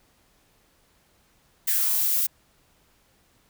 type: noise with high-pass filter sweep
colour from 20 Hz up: violet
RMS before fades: -23 dBFS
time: 1.67-2.27 s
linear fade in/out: 10 ms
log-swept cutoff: 2000 to 320 Hz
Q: 3.9
effects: pink hiss -63 dBFS RMS until 3.49 s